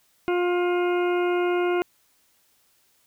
harmonic tone, 354.1 Hz, F4, 24 cents sharp, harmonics 1 / 2 / 3 / 4 / 6 / 7 / 8, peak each -21 / -30 / -34 / -33 / -37 / -39 / -42 dBFS, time 0.28-1.82 s, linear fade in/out 0 ms, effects white hiss -64 dBFS RMS until 3.06 s

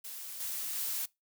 blue noise with level steps, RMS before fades -43 / -37 / -35 dBFS, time 0.04-1.06 s, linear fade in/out 10 ms, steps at 0.4 / 0.75 s, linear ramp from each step 5 ms, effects noise-tail reverb RT60 0.2 s tail -23 dB re dry

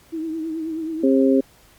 sine tone with vibrato, 320.9 Hz, E4, 46 cents flat, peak -24 dBFS, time 0.12-1.05 s, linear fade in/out 20 ms, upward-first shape triangle, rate 9.3 Hz, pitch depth 62 cents each way
harmonic tone, 133.9 Hz, C3, 40 cents sharp, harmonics 2 / 3 / 4, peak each -15 / -19 / -21 dBFS, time 1.03-1.41 s, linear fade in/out 10 ms
effects pink hiss -53 dBFS RMS until 1.78 s + Opus 48 kbps

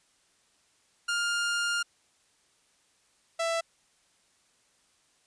sawtooth tone pair in turn, 1407 / 664 Hz, F6 / E5, +12 / +12 cents, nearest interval octave + minor second, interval 1300 cents, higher first, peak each -23 dBFS, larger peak neither, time 1.08-1.83 / 3.39-3.61 s, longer first, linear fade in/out 10 ms, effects white hiss -67 dBFS RMS until 5.26 s + resampled to 22050 Hz

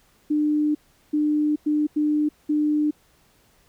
sine tone bursts at uneven times, 300 Hz, D4, 37 cents sharp, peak -18 dBFS, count 5, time 0.3-0.75 / 1.13-1.56 / 1.66-1.87 / 1.96-2.29 / 2.49-2.91 s, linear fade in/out 10 ms, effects pink hiss -60 dBFS RMS until 3.68 s

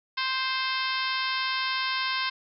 harmonic tone, 523.3 Hz, C5, in tune, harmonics 2 / 3 / 4 / 5 / 6 / 7 / 8 / 9 / 10, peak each -31 / -33 / -34 / -35 / -36 / -36 / -37 / -38 / -38 dBFS, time 0.17-2.3 s, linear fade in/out 10 ms, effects none

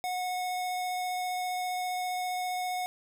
square tone with vibrato, 730 Hz, F#5, 24 cents flat, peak -31 dBFS, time 0.04-2.86 s, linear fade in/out 0 ms, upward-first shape triangle, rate 15 Hz, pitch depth 8 cents each way, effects none

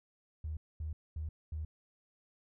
triangle tone bursts, 77.78 Hz, D#2, in tune, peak -32 dBFS, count 4, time 0.44-1.65 s, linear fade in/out 5 ms, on 130 ms, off 230 ms, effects tanh soft clip ceiling -34 dBFS

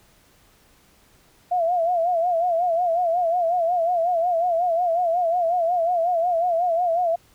sine tone with vibrato, 690 Hz, F5, 21 cents flat, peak -18 dBFS, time 1.51-7.16 s, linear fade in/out 10 ms, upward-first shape sine, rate 5.5 Hz, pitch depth 95 cents each way, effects pink hiss -57 dBFS RMS until 7.34 s

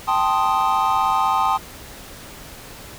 triangle chord, A half-diminished seventh, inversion third, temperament equal, 784 / 880 / 1046.5 / 1244.5 Hz, G5 / A5 / C6 / Eb6, 0 / 0 / 0 / 0 cents, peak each -20 dBFS, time 0.07-1.58 s, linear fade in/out 20 ms, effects pink hiss -39 dBFS RMS until 2.98 s

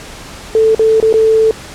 sine tone with dropouts, 441.9 Hz, A4, 7 cents sharp, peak -6 dBFS, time 0.55-1.51 s, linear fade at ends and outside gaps 1 ms, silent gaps 0.748-0.794 / 1.001-1.026 / 1.127-1.14 s, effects pink hiss -31 dBFS RMS until 1.74 s + low-pass 9000 Hz 12 dB/octave

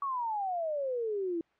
sine exponential sweep, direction down, 1141 to 325.9 Hz, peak -30 dBFS, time 0.02-1.41 s, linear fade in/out 2 ms, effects white hiss -69 dBFS RMS until 1.59 s + low-pass 2000 Hz 12 dB/octave

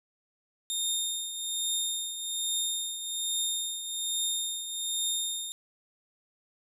20% pulse tone with tremolo, 3662 Hz, A#7, 32 cents flat, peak -21 dBFS, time 0.7-5.52 s, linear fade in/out 0 ms, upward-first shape triangle, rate 1.2 Hz, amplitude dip 65%, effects none

